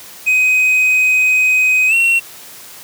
triangle tone with pitch glide, 2514 to 2726 Hz, D#7 to F7, +17 to -43 cents, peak -8 dBFS, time 0.26-2.2 s, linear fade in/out 20 ms, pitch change +140 cents, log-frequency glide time 1.88-1.94 s, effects white hiss -36 dBFS RMS until 2.83 s + high-pass 100 Hz 12 dB/octave

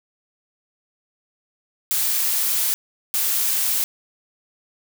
blue noise bursts at uneven times, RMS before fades -21 dBFS, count 2, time 1.91-2.74 / 3.14-3.84 s, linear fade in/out 0 ms, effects none

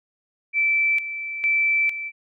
sine tone with tremolo, 2326 Hz, D7, 17 cents flat, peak -17 dBFS, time 0.53-2.12 s, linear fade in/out 50 ms, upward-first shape square, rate 1.1 Hz, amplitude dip 70%, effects none

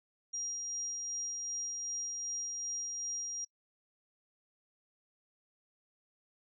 sine tone with tremolo, 5700 Hz, F8, 34 cents sharp, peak -35 dBFS, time 0.33-3.45 s, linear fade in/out 10 ms, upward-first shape sine, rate 2.6 Hz, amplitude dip 25%, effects noise-tail reverb RT60 0.1 s tail -25 dB re dry

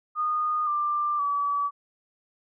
sine tone with pitch steps, 1228 / 1186.2 / 1145.8 Hz, D#6 / D6 / D6, -23 / +17 / -43 cents, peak -23 dBFS, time 0.15-1.71 s, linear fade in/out 50 ms, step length 520 ms, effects none

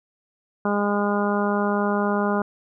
harmonic tone, 204.4 Hz, G#3, 27 cents flat, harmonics 1 / 2 / 3 / 4 / 5 / 6 / 7, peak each -23 / -26 / -28 / -29 / -30 / -31 / -31 dBFS, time 0.65-2.42 s, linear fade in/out 2 ms, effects none

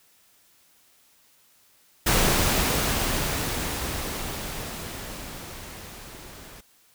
pink noise with level ramp, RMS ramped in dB -20 to -45 dBFS, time 2.06-6.61 s, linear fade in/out 10 ms, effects white hiss -60 dBFS RMS until 6.94 s

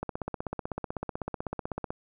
click train, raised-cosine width 1 ms, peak -18 dBFS, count 31, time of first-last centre 0.03-1.905 s, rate 16 Hz, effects none

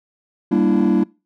triangle chord, E half-diminished seventh, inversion first, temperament equal with one note detuned, 196 / 233.1 / 293.7 / 334.2 Hz, G3 / Bb3 / D4 / E4, 0 / 0 / 0 / +24 cents, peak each -16 dBFS, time 0.51-1.04 s, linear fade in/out 10 ms, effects noise-tail reverb RT60 0.3 s tail -25 dB re dry + tanh soft clip ceiling -6 dBFS

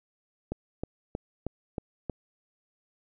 click train, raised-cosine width 2 ms, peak -18 dBFS, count 6, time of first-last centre 0.52-2.097 s, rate 3.17 Hz, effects none

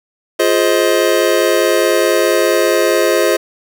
square chord, F minor seventh, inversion none, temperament just, 349.2 / 419.1 / 523.8 / 628.6 Hz, F4 / Ab4 / C5 / Eb5, 0 / +16 / +2 / +18 cents, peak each -17 dBFS, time 0.39-3.37 s, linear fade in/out 10 ms, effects 7-bit

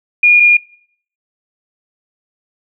sine tone pair in turn, 2433 / 2424 Hz, D#7 / D#7, -39 / -46 cents, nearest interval unison, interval 7 cents, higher first, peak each -5 dBFS, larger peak neither, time 0.23-0.4 / 0.4-0.57 s, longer neither, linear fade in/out 5 ms, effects noise-tail reverb RT60 0.6 s tail -22 dB re dry

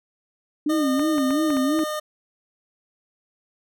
sine tone with vibrato, 288.3 Hz, D4, 32 cents flat, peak -19 dBFS, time 0.66-1.84 s, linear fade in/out 5 ms, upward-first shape sine, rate 2.9 Hz, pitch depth 180 cents each way
25% pulse tone, 609 Hz, D#5, 37 cents flat, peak -22 dBFS, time 0.69-2 s, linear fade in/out 10 ms
clicks, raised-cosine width 0.5 ms, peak -18 dBFS, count 6, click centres 0.995 / 1.182 / 1.307 / 1.504 / 1.569 / 1.791 s
effects none

